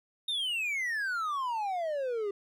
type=exponential sweep; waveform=triangle; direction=down; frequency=3729 to 392 Hz; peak=-28 dBFS; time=0.28-2.31 s; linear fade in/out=5 ms; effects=none